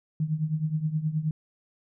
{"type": "tone with tremolo", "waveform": "sine", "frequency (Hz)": 155.56, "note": "D#3", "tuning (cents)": 0, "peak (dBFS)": -21, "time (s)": [0.2, 1.31], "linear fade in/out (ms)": 2, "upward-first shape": "triangle", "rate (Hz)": 9.5, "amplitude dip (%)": 85, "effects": []}